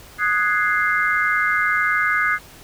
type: chord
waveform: sine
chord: Ab dominant seventh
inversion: second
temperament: equal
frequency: 1244.5 / 1480 / 1661.2 / 2093 Hz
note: Eb6 / Gb6 / Ab6 / C7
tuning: 0 / 0 / 0 / 0 cents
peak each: -22 dBFS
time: 0.18-2.39 s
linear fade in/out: 50 ms
effects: pink hiss -44 dBFS RMS until 2.63 s